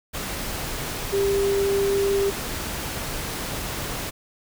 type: tone in noise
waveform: sine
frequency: 396.7 Hz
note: G4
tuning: 21 cents sharp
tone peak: -19 dBFS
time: 1.12-2.31 s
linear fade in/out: 20 ms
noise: pink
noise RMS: -30 dBFS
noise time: 0.13-4.11 s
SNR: +8 dB
effects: none